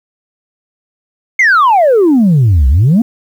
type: exponential two-way sweep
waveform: sine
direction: down then up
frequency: 2187 to 61.74 to 249.3 Hz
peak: -3 dBFS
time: 1.39-3.02 s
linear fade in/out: 5 ms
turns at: 2.68 s
effects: tanh soft clip ceiling -3 dBFS + 7-bit